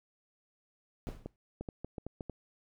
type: noise with exponential decay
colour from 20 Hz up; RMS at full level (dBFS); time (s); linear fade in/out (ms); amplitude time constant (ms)
brown; -38; 1.07-1.36; 0; 63
type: clicks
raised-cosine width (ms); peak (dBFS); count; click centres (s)
2; -26; 9; 1.088 / 1.26 / 1.61 / 1.688 / 1.846 / 1.982 / 2.066 / 2.208 / 2.297
effects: none